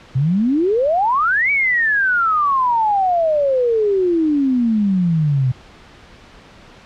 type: exponential two-way sweep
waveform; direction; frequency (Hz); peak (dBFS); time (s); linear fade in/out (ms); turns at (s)
sine; up then down; 124.2 to 2300 to 124.2; -13; 0.15-5.52; 10; 1.51
effects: pink hiss -43 dBFS RMS until 6.85 s + low-pass 4000 Hz 12 dB/octave